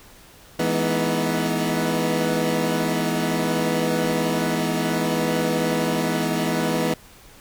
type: chord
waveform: 20% pulse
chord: E major seventh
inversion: none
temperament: equal with one note detuned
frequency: 164.81 / 211.3 / 246.9 / 311.1 Hz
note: E3 / G#3 / B3 / D#4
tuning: 0 / +30 / 0 / 0 cents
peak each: -20 / -22 / -20 / -24 dBFS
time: 0.59-6.94 s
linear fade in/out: 5 ms
effects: pink hiss -48 dBFS RMS until 7.4 s